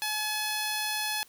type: tone with notch filter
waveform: 5% pulse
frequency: 853 Hz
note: G#5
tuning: 46 cents sharp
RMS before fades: -31 dBFS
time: 0.02-1.23 s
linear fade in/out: 0 ms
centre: 7500 Hz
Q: 1.4
effects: white hiss -58 dBFS RMS until 1.28 s